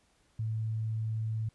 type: tone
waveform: sine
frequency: 110.5 Hz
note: A2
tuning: 8 cents sharp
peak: -30 dBFS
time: 0.39-1.49 s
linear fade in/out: 5 ms
effects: pink hiss -69 dBFS RMS until 1.54 s + resampled to 24000 Hz